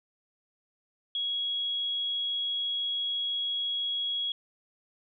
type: tone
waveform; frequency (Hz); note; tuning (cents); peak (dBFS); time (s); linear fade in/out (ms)
sine; 3322; G#7; 0; -28; 1.15-4.32; 2
effects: none